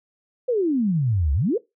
sine exponential two-way sweep, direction down then up, 523.3 to 65.9 to 523.3 Hz, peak -18 dBFS, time 0.48-1.58 s, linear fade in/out 10 ms, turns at 1.33 s, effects noise-tail reverb RT60 0.2 s tail -21 dB re dry

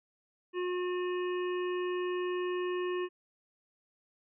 harmonic tone, 360 Hz, F#4, 47 cents flat, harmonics 1 / 3 / 5 / 7 / 8, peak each -31 / -41 / -45 / -48 / -49 dBFS, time 0.53-3.09 s, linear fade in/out 50 ms, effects none

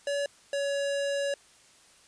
square tone pair in turn, 568 / 562.4 Hz, C#5 / C#5, +42 / +25 cents, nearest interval unison, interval 17 cents, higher first, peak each -28 dBFS, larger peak neither, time 0.07-0.26 / 0.53-1.34 s, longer second, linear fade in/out 2 ms, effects white hiss -58 dBFS RMS until 2.07 s + resampled to 22050 Hz

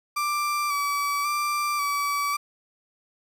35% pulse tone with vibrato, 1163 Hz, D6, 17 cents flat, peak -22 dBFS, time 0.16-2.37 s, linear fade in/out 10 ms, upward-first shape square, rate 0.92 Hz, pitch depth 24 cents each way, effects 10-bit

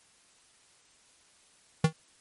square tone with exponential decay, 159 Hz, D#3, 38 cents sharp, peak -17 dBFS, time 1.84-1.93 s, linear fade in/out 5 ms, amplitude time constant 19 ms, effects white hiss -62 dBFS RMS until 2.2 s + MP3 48 kbps

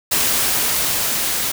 white noise with level ramp, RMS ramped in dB -17 to -21 dBFS, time 0.11-1.52 s, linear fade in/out 10 ms, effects none

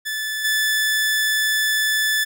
sawtooth tone with level steps, 1742 Hz, A6, 18 cents flat, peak -20 / -14 dBFS, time 0.05-2.25 s, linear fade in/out 20 ms, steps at 0.44 s, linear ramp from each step 10 ms, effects none

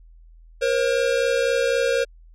square tone pair together, 474.1 / 538 Hz, A#4 / C5, +29 / +48 cents, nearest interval major second, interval 219 cents, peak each -22 / -22 dBFS, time 0.61-2.05 s, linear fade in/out 20 ms, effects added 41 Hz sine -45 dBFS peak until 2.34 s + low-pass 7000 Hz 12 dB/octave

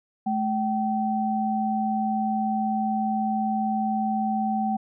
sine tone pair together, 216 / 769.1 Hz, A3 / G5, -32 / -33 cents, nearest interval octave + minor seventh, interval 2199 cents, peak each -25 dBFS, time 0.26-4.77 s, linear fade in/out 10 ms, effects none

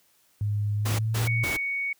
sine tone with pitch glide, 103.83 to 115.21 Hz, G#2 to A#2, 0 to -20 cents, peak -23 dBFS, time 0.41-1.44 s, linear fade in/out 0 ms, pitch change +180 cents, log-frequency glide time 0.76-1.27 s
pink noise bursts, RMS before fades -31 dBFS, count 3, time 0.85-1.57 s, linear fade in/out 10 ms, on 140 ms, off 150 ms
sine tone, 2230 Hz, C#7, 10 cents sharp, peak -26 dBFS, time 1.27-1.93 s, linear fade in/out 5 ms
effects white hiss -64 dBFS RMS until 1.99 s + high-pass 60 Hz 12 dB/octave

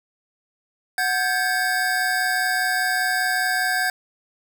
square tone cluster, 738 / 1577 / 1702 Hz, F#5 / G6 / G#6, -5 / +10 / +42 cents, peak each -26 / -23 / -27 dBFS, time 0.98-3.9 s, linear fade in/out 2 ms, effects none

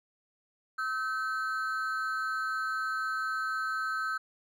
triangle ring-modulated tone, 1415 Hz, F6, 22 cents sharp, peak -25 dBFS, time 0.78-4.18 s, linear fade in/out 10 ms, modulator 122 Hz, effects none

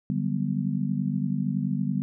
sine chord, G major seventh, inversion second, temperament just, 147 / 183.75 / 196 / 245 Hz, D3 / F#3 / G3 / B3, +2 / -12 / 0 / -14 cents, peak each -29 / -33 / -28 / -30 dBFS, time 0.1-2.02 s, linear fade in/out 0 ms, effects none

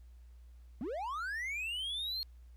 triangle linear sweep, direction up, 203 to 4295 Hz, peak -34 dBFS, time 0.81-2.23 s, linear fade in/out 0 ms, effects added 60 Hz sine -52 dBFS peak until 2.56 s + pink hiss -75 dBFS RMS until 2.56 s

